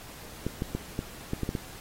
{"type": "clicks", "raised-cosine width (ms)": 3, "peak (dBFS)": -16, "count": 8, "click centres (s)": [0.466, 0.621, 0.75, 0.991, 1.334, 1.433, 1.491, 1.552], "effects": ["pink hiss -46 dBFS RMS until 1.8 s", "AAC 48 kbps"]}